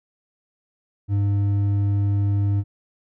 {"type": "tone with hard clipping", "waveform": "sine", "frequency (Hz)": 100.7, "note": "G2", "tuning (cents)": 47, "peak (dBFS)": -19, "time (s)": [1.08, 2.64], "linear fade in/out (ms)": 50, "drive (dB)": 5, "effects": []}